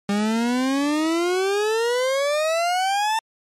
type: exponential sweep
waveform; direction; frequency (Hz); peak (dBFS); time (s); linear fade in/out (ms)
40% pulse; up; 199.2 to 900; -18; 0.09-3.19; 2
effects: low-pass 9000 Hz 12 dB/octave + MP3 64 kbps